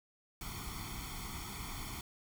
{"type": "noise with comb filter", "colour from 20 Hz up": "pink", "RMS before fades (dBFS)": -43, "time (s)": [0.41, 2.01], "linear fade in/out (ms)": 2, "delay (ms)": 0.9, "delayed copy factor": 0.95, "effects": []}